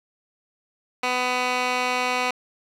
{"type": "tone with band-pass filter", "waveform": "15% pulse", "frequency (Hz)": 250, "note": "B3", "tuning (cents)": 21, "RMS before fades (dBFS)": -24, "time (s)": [1.03, 2.31], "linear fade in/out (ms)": 5, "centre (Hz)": 2100, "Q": 0.93, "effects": ["9-bit"]}